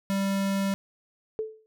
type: tone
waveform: square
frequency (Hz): 196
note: G3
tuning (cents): 0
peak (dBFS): -25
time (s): 0.1-0.74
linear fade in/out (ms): 0
type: tone with exponential decay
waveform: sine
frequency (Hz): 437.2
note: A4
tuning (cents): -11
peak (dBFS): -24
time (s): 1.39-1.66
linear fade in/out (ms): 0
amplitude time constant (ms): 57
effects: none